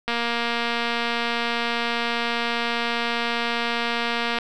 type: click train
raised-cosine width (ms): 0.3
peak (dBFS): -9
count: 1013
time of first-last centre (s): 0.08-4.386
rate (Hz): 235
effects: none